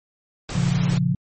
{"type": "noise", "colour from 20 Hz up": "pink", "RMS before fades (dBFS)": -31, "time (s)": [0.49, 0.98], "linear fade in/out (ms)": 2}
{"type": "chord", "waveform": "sine", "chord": "Bb minor", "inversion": "none", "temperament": "just", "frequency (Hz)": [116.54, 139.85, 174.81], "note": ["Bb2", "Db3", "F3"], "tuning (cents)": [0, 16, 2], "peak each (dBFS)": [-25, -21, -21], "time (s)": [0.55, 1.15], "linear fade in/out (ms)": 5}
{"effects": ["MP3 32 kbps"]}